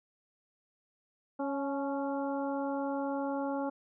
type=harmonic tone with a mistuned harmonic; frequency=276.6 Hz; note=C#4; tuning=4 cents flat; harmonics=1 / 2 / 3 / 4 / 5; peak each=-34 / -36 / -38 / -45 / -46 dBFS; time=1.39-3.7 s; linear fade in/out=10 ms; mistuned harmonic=3; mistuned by=+33 cents; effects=none